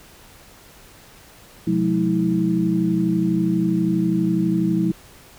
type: tone cluster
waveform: sine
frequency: 126.9 / 178.8 / 211 / 322.4 Hz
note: B2 / F3 / G#3 / E4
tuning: +47 / +41 / +28 / -38 cents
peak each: -29 / -20 / -24 / -21 dBFS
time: 1.67-4.92 s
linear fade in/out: 5 ms
effects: pink hiss -47 dBFS RMS until 5.38 s